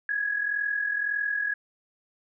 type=tone pair together; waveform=sine; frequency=1661 / 1702.8 Hz; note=G#6 / G#6; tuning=0 / +43 cents; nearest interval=unison; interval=43 cents; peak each=-26 / -32 dBFS; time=0.09-1.54 s; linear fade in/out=2 ms; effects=none